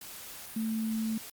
sine tone in noise, 221.8 Hz, A3, 14 cents sharp, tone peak -29 dBFS, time 0.56-1.18 s, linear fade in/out 5 ms, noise white, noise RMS -45 dBFS, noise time 0.01-1.3 s, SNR +13 dB, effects Opus 48 kbps

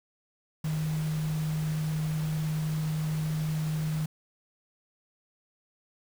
sine tone in noise, 155.56 Hz, D#3, in tune, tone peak -27 dBFS, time 0.64-4.06 s, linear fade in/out 5 ms, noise pink, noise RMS -43 dBFS, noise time 0.64-4.06 s, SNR +13 dB, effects none

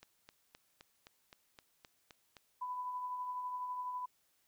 click train, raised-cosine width 0.2 ms, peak -35 dBFS, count 10, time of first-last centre 0.03-2.368 s, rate 3.85 Hz
sine tone with tremolo, 997 Hz, B5, 16 cents sharp, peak -36 dBFS, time 2.61-4.06 s, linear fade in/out 10 ms, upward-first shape triangle, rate 12 Hz, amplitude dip 40%
effects white hiss -75 dBFS RMS until 4.47 s

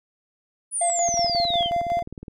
sine exponential sweep, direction down, 10000 to 2960 Hz, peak -23 dBFS, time 0.71-1.71 s, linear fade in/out 50 ms
triangle tone with tremolo, 691 Hz, F5, 19 cents flat, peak -18 dBFS, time 0.81-2.03 s, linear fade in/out 5 ms, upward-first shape square, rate 5.5 Hz, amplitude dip 45%
click train, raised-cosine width 3 ms, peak -24 dBFS, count 24, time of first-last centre 1.09-2.282 s, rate 19.3 Hz
effects none

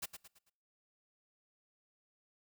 white noise with echo, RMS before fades -40 dBFS, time 0.02-0.06 s, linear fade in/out 10 ms, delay 110 ms, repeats 4, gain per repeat -8 dB, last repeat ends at 0.5 s, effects noise-tail reverb RT60 0.7 s tail -25 dB re dry

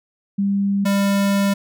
sine / square tone pair in turn, 198.9 / 198.9 Hz, G3 / G3, +25 / +25 cents, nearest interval unison, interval 0 cents, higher neither, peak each -16 dBFS, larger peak neither, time 0.38-0.85 / 0.85-1.54 s, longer second, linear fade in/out 10 ms, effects none

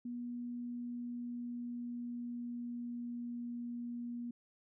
sine tone with pitch glide, 241.7 to 239.2 Hz, B3 to A#3, -37 to +45 cents, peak -39 dBFS, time 0.05-4.31 s, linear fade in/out 5 ms, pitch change -18 cents, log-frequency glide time 0.54-3.52 s, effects none

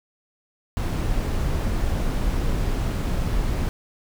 brown noise, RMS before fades -23 dBFS, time 0.77-3.69 s, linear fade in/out 0 ms, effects none

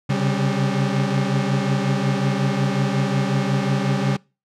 40% pulse tone cluster, 134.4 / 139.9 / 195.9 Hz, C3 / C#3 / G3, +47 / +16 / -1 cents, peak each -22 dBFS, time 0.09-4.17 s, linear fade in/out 10 ms, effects noise-tail reverb RT60 0.3 s tail -24 dB re dry + low-pass 6000 Hz 12 dB/octave

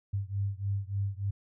sine beating tone pair, 98 / 101.4 Hz, G2 / G#2, 0 / -41 cents, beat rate 3.4 Hz, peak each -32 / -33 dBFS, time 0.13-1.31 s, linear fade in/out 10 ms, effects none

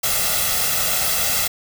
white noise with comb filter, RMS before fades -20 dBFS, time 0.03-1.48 s, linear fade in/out 10 ms, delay 1.5 ms, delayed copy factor +0.75, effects none

